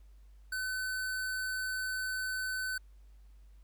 square tone, 1515 Hz, F#6, 40 cents sharp, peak -34 dBFS, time 0.52-2.78 s, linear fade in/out 5 ms, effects added 50 Hz sine -53 dBFS peak until 3.63 s + pink hiss -74 dBFS RMS until 3.63 s

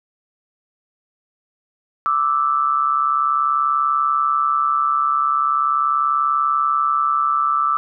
sine tone pair together, 1174.7 / 1315.1 Hz, D6 / E6, 0 / -4 cents, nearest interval major second, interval 196 cents, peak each -18 dBFS, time 2.06-7.77 s, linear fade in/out 0 ms, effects none

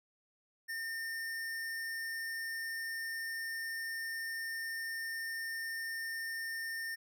square tone, 1814 Hz, A#6, 48 cents flat, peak -38 dBFS, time 0.68-6.96 s, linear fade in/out 20 ms, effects none

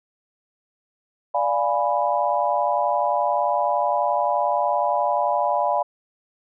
sine chord, D diminished seventh, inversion none, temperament equal, 587.3 / 698.5 / 830.6 / 987.8 Hz, D5 / F5 / Ab5 / Cb6, 0 / 0 / 0 / 0 cents, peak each -24 dBFS, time 1.34-5.83 s, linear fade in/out 10 ms, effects none

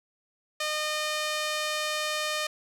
sawtooth tone with band-pass filter, 610 Hz, D#5, 34 cents flat, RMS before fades -30 dBFS, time 0.6-2.47 s, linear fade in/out 5 ms, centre 3900 Hz, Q 0.54, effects none

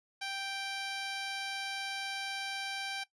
10% pulse tone, 784 Hz, G5, in tune, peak -28 dBFS, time 0.21-3.04 s, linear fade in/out 10 ms, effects noise-tail reverb RT60 0.1 s tail -17 dB re dry + resampled to 22050 Hz

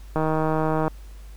click train, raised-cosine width 1 ms, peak -10 dBFS, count 114, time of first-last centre 0.16-0.88 s, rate 157 Hz, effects added 50 Hz sine -38 dBFS peak until 1.36 s + pink hiss -54 dBFS RMS until 1.36 s

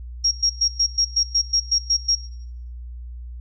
sine tone bursts, 5590 Hz, F8, 1 cent sharp, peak -15 dBFS, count 11, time 0.24-2.154 s, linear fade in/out 10 ms, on 74 ms, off 110 ms, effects noise-tail reverb RT60 0.7 s tail -18 dB re dry + added 60 Hz sine -32 dBFS peak until 3.4 s

